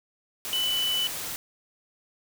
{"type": "tone in noise", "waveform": "sine", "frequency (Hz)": 2987, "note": "F#7", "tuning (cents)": 16, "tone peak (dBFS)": -24, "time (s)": [0.53, 1.07], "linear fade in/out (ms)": 0, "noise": "white", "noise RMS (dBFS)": -34, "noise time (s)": [0.45, 1.36], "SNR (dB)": 7, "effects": []}